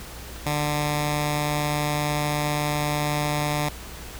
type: tone with notch filter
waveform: 10% pulse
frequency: 148.3 Hz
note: D3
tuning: 17 cents sharp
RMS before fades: -25 dBFS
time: 0.46-3.69 s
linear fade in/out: 5 ms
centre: 390 Hz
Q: 1.2
effects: added 60 Hz sine -40 dBFS peak until 4.19 s + pink hiss -40 dBFS RMS until 4.19 s